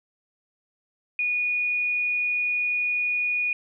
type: tone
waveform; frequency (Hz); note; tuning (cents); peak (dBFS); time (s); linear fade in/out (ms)
sine; 2457; D#7; -22; -22; 1.19-3.53; 2
effects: none